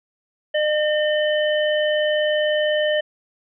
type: harmonic tone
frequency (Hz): 606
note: D#5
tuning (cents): -46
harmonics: 1 / 3 / 5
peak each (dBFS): -18 / -25 / -27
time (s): 0.54-3.01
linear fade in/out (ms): 10
effects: none